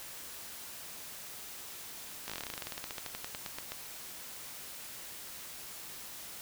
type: slowing click train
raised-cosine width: 0.2 ms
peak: -21 dBFS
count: 26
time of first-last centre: 2.28-3.72 s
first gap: 17 ms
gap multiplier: 1.09
effects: white hiss -46 dBFS RMS until 6.41 s